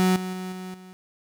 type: tone with level steps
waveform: 35% pulse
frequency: 185 Hz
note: F#3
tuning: in tune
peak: -16 / -27 / -29 / -32 / -41 dBFS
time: 0-0.93 s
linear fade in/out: 0 ms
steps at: 0.16 / 0.33 / 0.52 / 0.74 s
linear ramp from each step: 2 ms
effects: none